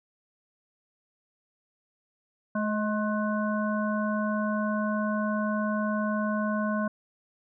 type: harmonic tone with a mistuned harmonic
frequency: 213.1 Hz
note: G#3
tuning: 45 cents sharp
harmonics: 1 / 3 / 5 / 7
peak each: -27 / -32 / -34 / -35 dBFS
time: 2.55-6.88 s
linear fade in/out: 5 ms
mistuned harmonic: 3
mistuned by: -25 cents
effects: none